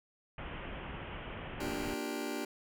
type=low-pass noise; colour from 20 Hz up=pink; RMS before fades=-43 dBFS; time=0.38-1.94 s; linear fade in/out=2 ms; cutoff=3200 Hz; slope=96 dB/octave
type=chord; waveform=sawtooth; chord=G minor seventh; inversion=first; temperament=just; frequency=235.2 / 294 / 352.8 / 392 Hz; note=Bb3 / D4 / F4 / G4; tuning=+16 / +2 / +18 / 0 cents; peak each=-38 / -35 / -40 / -37 dBFS; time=1.6-2.45 s; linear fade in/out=5 ms
effects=none